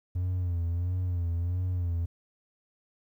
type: tone with vibrato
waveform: triangle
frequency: 88.1 Hz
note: F2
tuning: 16 cents sharp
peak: -24 dBFS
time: 0.15-2.06 s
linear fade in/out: 10 ms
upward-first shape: sine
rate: 1.5 Hz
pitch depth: 68 cents each way
effects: tanh soft clip ceiling -20 dBFS + 11-bit